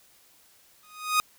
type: tone with exponential growth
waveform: sawtooth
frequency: 1244.5 Hz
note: D#6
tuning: in tune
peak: -14 dBFS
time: 0.83-1.2 s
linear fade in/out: 0 ms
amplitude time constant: 79 ms
effects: white hiss -59 dBFS RMS until 1.38 s